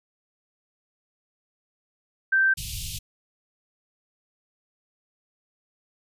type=tone; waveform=sine; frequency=1560 Hz; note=G6; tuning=9 cents flat; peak=-17 dBFS; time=2.32-2.54 s; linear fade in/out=10 ms
type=band-stop noise; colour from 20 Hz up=pink; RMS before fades=-33 dBFS; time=2.57-2.99 s; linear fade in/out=10 ms; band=160 to 2700 Hz; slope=48 dB/octave
effects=resampled to 32000 Hz